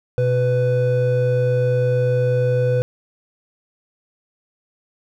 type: tone pair together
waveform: triangle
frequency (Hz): 124.5 / 498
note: B2 / B4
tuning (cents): +14 / +14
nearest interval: 2 octaves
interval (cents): 2400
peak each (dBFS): -16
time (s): 0.18-2.82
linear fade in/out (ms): 0
effects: none